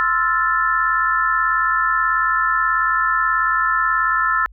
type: chord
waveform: sine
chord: F major seventh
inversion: second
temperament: equal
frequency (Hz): 1046.5 / 1318.5 / 1396.9 / 1760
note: C6 / E6 / F6 / A6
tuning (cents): 0 / 0 / 0 / 0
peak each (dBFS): -24 / -18 / -24 / -20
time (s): 0-4.46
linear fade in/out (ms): 0
effects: added 50 Hz sine -41 dBFS peak until 4.52 s